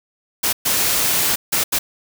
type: noise bursts at uneven times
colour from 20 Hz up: white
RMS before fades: -18 dBFS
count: 4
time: 0.43-0.53 / 0.65-1.36 / 1.52-1.64 / 1.72-1.79 s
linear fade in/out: 10 ms
effects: none